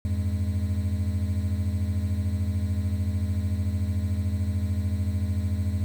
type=tone cluster; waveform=triangle; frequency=86.6 / 100.1 / 206.1 Hz; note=F2 / G2 / G#3; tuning=-14 / +37 / -13 cents; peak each=-23 / -28 / -31 dBFS; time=0.05-5.84 s; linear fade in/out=0 ms; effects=8-bit